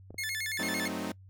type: clicks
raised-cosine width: 2 ms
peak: -32 dBFS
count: 2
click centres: 0.106 / 0.144 s
type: tone with vibrato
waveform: sawtooth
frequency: 1942 Hz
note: B6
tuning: 30 cents flat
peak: -29 dBFS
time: 0.18-0.88 s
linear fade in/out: 5 ms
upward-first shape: square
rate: 8.9 Hz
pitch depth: 180 cents each way
type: chord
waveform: sawtooth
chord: F# diminished seventh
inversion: none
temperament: equal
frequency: 185 / 220 / 261.6 / 311.1 Hz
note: F#3 / A3 / C4 / Eb4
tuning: 0 / 0 / 0 / 0 cents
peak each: -35 dBFS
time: 0.59-1.12 s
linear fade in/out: 5 ms
effects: noise-tail reverb RT60 0.1 s tail -23 dB re dry + added 95 Hz sine -50 dBFS peak until 1.29 s